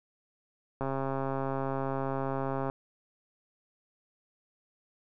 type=click train; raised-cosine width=1 ms; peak=-19 dBFS; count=256; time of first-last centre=0.81-2.699 s; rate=135 Hz; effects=none